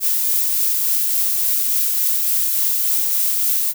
violet noise with tremolo, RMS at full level -17 dBFS, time 0-3.74 s, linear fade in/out 50 ms, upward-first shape triangle, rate 3.5 Hz, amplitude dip 25%, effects none

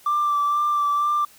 triangle tone with vibrato, 1174.7 Hz, D6, in tune, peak -15 dBFS, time 0.06-1.25 s, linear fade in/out 5 ms, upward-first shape sine, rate 2.1 Hz, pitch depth 20 cents each way, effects tanh soft clip ceiling -15 dBFS + white hiss -51 dBFS RMS until 1.38 s

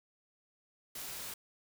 white noise, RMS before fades -43 dBFS, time 0.95-1.34 s, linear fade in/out 5 ms, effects none

